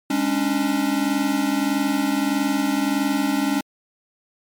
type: tone cluster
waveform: square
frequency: 204.6 / 275.8 / 297.4 Hz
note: G#3 / C#4 / D4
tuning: -26 / -9 / +22 cents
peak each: -27 / -22 / -25 dBFS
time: 0.1-3.61 s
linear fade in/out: 5 ms
effects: MP3 96 kbps